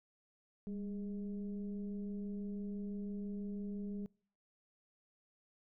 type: tone with frequency modulation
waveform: sine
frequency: 200 Hz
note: G3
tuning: 35 cents sharp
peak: -39 dBFS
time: 0.67-4.06 s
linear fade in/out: 0 ms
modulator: 213 Hz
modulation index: 0.58
effects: noise-tail reverb RT60 0.5 s tail -25 dB re dry